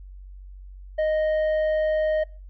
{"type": "tone with tanh clipping", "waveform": "sine", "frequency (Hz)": 621, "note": "D#5", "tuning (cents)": -3, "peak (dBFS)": -21, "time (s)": [0.98, 2.24], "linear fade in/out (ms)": 10, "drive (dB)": 6, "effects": ["noise-tail reverb RT60 0.4 s tail -25 dB re dry", "added 47 Hz sine -39 dBFS peak until 2.49 s"]}